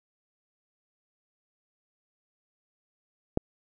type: click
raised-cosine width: 2 ms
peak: -10 dBFS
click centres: 3.374 s
effects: none